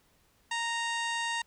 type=harmonic tone with a mistuned harmonic; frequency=929 Hz; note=A#5; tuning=6 cents flat; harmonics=1 / 2 / 3 / 4 / 5 / 6 / 7 / 8 / 9 / 10; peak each=-34 / -34 / -38 / -40 / -46 / -50 / -46 / -46 / -51 / -52 dBFS; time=0.51-1.42 s; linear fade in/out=5 ms; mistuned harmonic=8; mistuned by=+47 cents; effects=pink hiss -67 dBFS RMS until 1.46 s